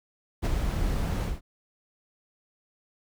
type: noise with ADSR envelope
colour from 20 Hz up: brown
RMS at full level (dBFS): -22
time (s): 0.42-1.41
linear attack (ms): 33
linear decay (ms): 22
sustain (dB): -5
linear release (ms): 170
effects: none